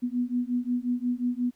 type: beating tone pair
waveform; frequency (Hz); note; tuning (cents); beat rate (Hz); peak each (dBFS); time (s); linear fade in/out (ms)
sine; 242.8 / 248.4; B3 / B3; -29 / +10; 5.6; -28; 0.02-1.51; 20
effects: pink hiss -67 dBFS RMS until 1.55 s